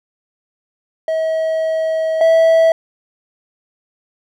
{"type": "tone pair in turn", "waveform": "triangle", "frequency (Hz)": [641, 653], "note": ["E5", "E5"], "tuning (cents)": [-49, -17], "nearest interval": "unison", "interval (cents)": 32, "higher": "second", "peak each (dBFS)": [-13, -6], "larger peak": "second", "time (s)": [[1.08, 2.21], [2.21, 2.72]], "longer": "first", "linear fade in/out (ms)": 2, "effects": []}